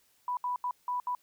sine tone bursts at uneven times, 987.8 Hz, B5, in tune, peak -29 dBFS, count 5, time 0.28-0.37 / 0.44-0.56 / 0.64-0.71 / 0.88-1 / 1.07-1.15 s, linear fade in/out 2 ms, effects white hiss -68 dBFS RMS until 1.22 s

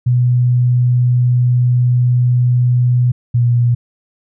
sine tone pair in turn, 123.47 / 120.37 Hz, B2 / B2, 0 / -44 cents, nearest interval unison, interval 44 cents, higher first, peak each -9 dBFS, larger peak neither, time 0.06-3.12 / 3.34-3.75 s, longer first, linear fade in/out 10 ms, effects none

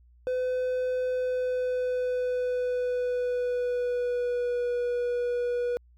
triangle tone with pitch glide, 506 to 485.7 Hz, B4 to B4, +42 to -29 cents, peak -23 dBFS, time 0.27-5.77 s, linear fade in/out 0 ms, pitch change -71 cents, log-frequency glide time 1.08-4.71 s, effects added 60 Hz sine -54 dBFS peak until 5.97 s + MP3 96 kbps

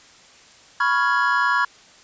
triangle chord, C# dominant seventh, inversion third, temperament equal with one note detuned, 987.8 / 1108.7 / 1396.9 / 1668.9 Hz, B5 / C#6 / E#6 / G#6, 0 / 0 / 0 / +8 cents, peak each -21 / -21 / -21 / -20 dBFS, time 0.8-1.65 s, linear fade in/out 5 ms, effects white hiss -49 dBFS RMS until 2.03 s + resampled to 16000 Hz

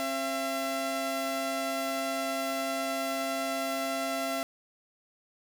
sawtooth tone pair together, 268.2 / 675.4 Hz, C4 / E5, +43 / +42 cents, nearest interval octave + major third, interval 1599 cents, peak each -31 / -27 dBFS, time 0-4.43 s, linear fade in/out 0 ms, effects none

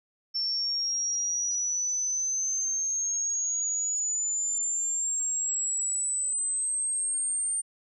sine exponential sweep, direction up, 5400 to 8820 Hz, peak -26 dBFS, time 0.34-7.62 s, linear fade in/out 20 ms, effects none

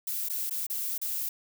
violet noise with dropouts, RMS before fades -32 dBFS, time 0.07-1.29 s, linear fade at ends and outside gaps 5 ms, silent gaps 0.287-0.297 / 0.497-0.508 / 0.667-0.699 / 0.98-1.015 s, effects none

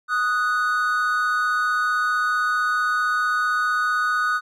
triangle tone pair together, 1244.5 / 1480 Hz, D#6 / F#6, 0 / 0 cents, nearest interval minor third, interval 300 cents, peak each -20 dBFS, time 0.08-4.41 s, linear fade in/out 50 ms, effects none

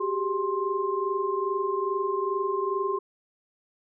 sine tone cluster, 381.3 / 403.7 / 1055 Hz, G4 / G#4 / C6, -48 / -49 / +14 cents, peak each -29 dBFS, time 0-2.99 s, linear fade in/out 10 ms, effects none

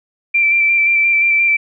sine tone with vibrato, 2349 Hz, D7, in tune, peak -10 dBFS, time 0.34-1.57 s, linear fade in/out 10 ms, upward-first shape square, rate 5.7 Hz, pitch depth 17 cents each way, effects none

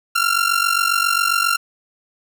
sawtooth ring-modulated tone, 1377 Hz, F6, 25 cents flat, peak -9 dBFS, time 0.15-1.57 s, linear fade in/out 10 ms, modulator 23.7 Hz, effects 8-bit

